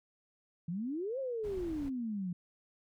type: exponential two-way sweep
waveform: sine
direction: up then down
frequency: 160 to 550 to 171.7 Hz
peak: -34 dBFS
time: 0.68-2.33 s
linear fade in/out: 5 ms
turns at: 1.19 s
type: noise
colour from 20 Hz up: brown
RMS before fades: -46 dBFS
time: 1.43-1.9 s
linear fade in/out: 20 ms
effects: none